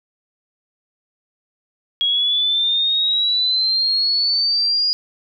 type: exponential sweep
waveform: sine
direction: up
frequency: 3295 to 4888 Hz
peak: -15 dBFS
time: 2.01-4.93 s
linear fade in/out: 0 ms
effects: none